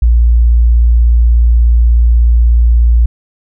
sine tone, 58.27 Hz, A#1, in tune, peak -4 dBFS, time 0.02-3.06 s, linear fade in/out 5 ms, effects none

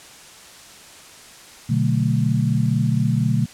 sine chord, B minor seventh, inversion none, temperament equal with one note detuned, 122.69 / 146.83 / 185 / 220 Hz, B2 / D3 / F#3 / A3, -11 / 0 / 0 / 0 cents, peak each -20 / -21 / -25 / -23 dBFS, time 1.69-3.46 s, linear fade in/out 10 ms, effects white hiss -43 dBFS RMS until 3.53 s + low-pass 9000 Hz 12 dB/octave

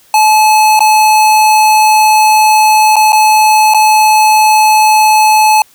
square tone with dropouts, 861 Hz, A5, 38 cents flat, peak -5 dBFS, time 0.14-5.62 s, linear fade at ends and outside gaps 2 ms, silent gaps 0.793-0.805 / 2.958-2.965 / 3.122-3.129 / 3.738-3.745 s, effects white hiss -46 dBFS RMS until 5.74 s

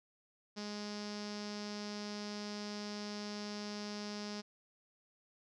sawtooth tone with low-pass filter, 207.7 Hz, G#3, in tune, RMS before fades -43 dBFS, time 0.56-4.42 s, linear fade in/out 20 ms, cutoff 5200 Hz, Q 5.6, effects none

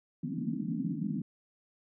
pink band-pass noise, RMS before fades -34 dBFS, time 0.23-1.22 s, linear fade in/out 5 ms, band 150 to 300 Hz, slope 96 dB/octave, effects none

